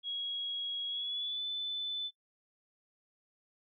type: tone with pitch glide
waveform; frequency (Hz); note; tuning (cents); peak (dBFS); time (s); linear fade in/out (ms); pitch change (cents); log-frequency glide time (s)
sine; 3313 to 3510; G#7 to A7; -5 to -5; -34; 0.03-2.11; 50; +100; 0.87-1.45
effects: noise-tail reverb RT60 0.1 s tail -21 dB re dry